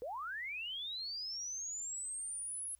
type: linear sweep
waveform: sine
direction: up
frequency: 450.8 to 10720 Hz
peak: -39 dBFS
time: 0.02-2.75 s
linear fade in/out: 0 ms
effects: added 60 Hz sine -70 dBFS peak until 2.79 s + white hiss -75 dBFS RMS until 2.79 s